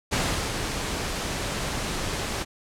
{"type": "noise with ADSR envelope", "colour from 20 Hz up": "pink", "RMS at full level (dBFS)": -24, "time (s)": [0.11, 2.45], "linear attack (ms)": 22, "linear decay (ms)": 380, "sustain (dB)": -5, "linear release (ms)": 30, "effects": ["low-pass 9000 Hz 12 dB/octave"]}